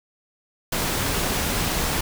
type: noise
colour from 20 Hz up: pink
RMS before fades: -24 dBFS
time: 0.72-2.01 s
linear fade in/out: 5 ms
effects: none